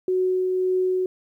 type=tone with tremolo; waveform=sine; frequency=370 Hz; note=F#4; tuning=in tune; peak=-18 dBFS; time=0.08-1.06 s; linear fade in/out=2 ms; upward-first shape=triangle; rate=1.8 Hz; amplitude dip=25%; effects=10-bit